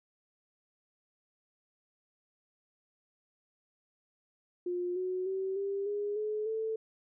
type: tone with pitch steps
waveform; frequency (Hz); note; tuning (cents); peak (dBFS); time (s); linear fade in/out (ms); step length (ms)
sine; 355.4 / 368.6 / 382.2 / 396.4 / 411.1 / 426.3 / 442.1; F4 / F#4 / G4 / G4 / G#4 / G#4 / A4; +30 / -7 / -44 / +19 / -18 / +45 / +8; -31; 4.66-6.76; 5; 300
effects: none